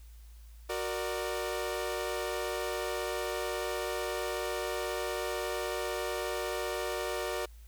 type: chord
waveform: sawtooth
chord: Gb augmented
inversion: none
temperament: equal with one note detuned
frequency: 370 / 466.2 / 594.2 Hz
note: Gb4 / Bb4 / D5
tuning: 0 / 0 / +20 cents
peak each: -33 dBFS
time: 0.69-7.46 s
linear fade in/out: 10 ms
effects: added 56 Hz sine -48 dBFS peak until 7.67 s + white hiss -64 dBFS RMS until 7.67 s